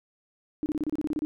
sine tone bursts, 303.7 Hz, D#4, 42 cents flat, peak -25 dBFS, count 11, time 0.63-1.25 s, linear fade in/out 0 ms, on 30 ms, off 29 ms, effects none

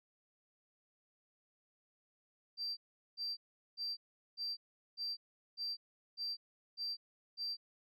sine tone bursts, 4699 Hz, D8, in tune, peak -36 dBFS, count 9, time 2.57-7.57 s, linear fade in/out 50 ms, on 200 ms, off 400 ms, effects tanh soft clip ceiling -33 dBFS

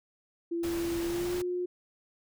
sine tone with pitch glide, 338.8 to 358.1 Hz, E4 to F4, +48 to +43 cents, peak -29 dBFS, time 0.51-1.66 s, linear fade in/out 10 ms, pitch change +95 cents, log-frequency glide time 1.03-1.39 s
pink noise, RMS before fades -40 dBFS, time 0.63-1.42 s, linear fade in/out 5 ms
effects none

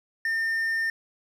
triangle tone, 1810 Hz, A6, 48 cents sharp, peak -22 dBFS, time 0.25-0.9 s, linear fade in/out 2 ms, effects none

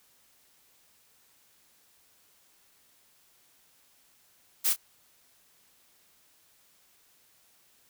blue noise with echo, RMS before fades -25 dBFS, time 4.64-4.74 s, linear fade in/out 20 ms, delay 25 ms, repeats 1, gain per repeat -12 dB, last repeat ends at 4.765 s, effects white hiss -64 dBFS RMS until 7.89 s

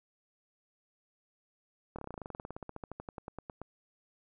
slowing click train, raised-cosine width 1 ms, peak -27 dBFS, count 28, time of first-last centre 1.96-3.616 s, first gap 26 ms, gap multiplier 1.06, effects none

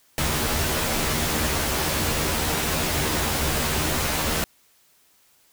pink noise with comb filter, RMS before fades -24 dBFS, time 0.18-4.44 s, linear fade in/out 0 ms, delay 13 ms, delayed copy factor +0.75, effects white hiss -60 dBFS RMS until 5.52 s

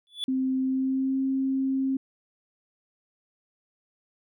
triangle tone with exponential growth, 3447 Hz, A7, 36 cents flat, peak -23 dBFS, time 0.07-0.24 s, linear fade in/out 0 ms, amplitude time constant 35 ms
sine tone with pitch glide, 261.6 to 266.9 Hz, C4 to C4, 0 to +35 cents, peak -23 dBFS, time 0.28-1.97 s, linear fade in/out 5 ms, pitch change +35 cents, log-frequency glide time 0.6-1.19 s
effects none

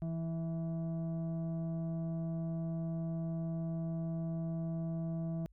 sine tone with frequency modulation, 165.1 Hz, E3, 3 cents sharp, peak -33 dBFS, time 0.02-5.46 s, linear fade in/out 0 ms, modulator 492 Hz, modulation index 0.46, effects tanh soft clip ceiling -30 dBFS + added 50 Hz sine -60 dBFS peak until 5.52 s

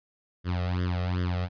sawtooth tone with flanger, 89.7 Hz, F2, 47 cents sharp, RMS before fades -28 dBFS, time 0.44-1.49 s, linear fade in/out 50 ms, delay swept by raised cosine 0.6 to 1.6 ms, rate 2.6 Hz, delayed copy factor +0.9, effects resampled to 11025 Hz

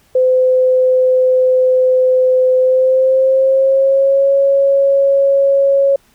sine tone with pitch glide, 512 to 551.9 Hz, C5 to C#5, -38 to -8 cents, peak -8 dBFS, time 0.15-5.96 s, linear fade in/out 5 ms, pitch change +130 cents, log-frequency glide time 2.57-4.32 s, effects pink hiss -53 dBFS RMS until 6.14 s

